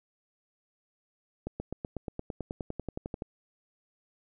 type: accelerating click train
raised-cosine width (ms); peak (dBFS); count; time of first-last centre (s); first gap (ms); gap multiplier
2; -21; 18; 1.47-3.221; 130; 0.97
effects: none